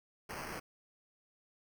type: noise with sample-and-hold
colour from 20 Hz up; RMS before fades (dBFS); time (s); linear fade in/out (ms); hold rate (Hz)
violet; -43; 0.29-0.6; 10; 3675
effects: none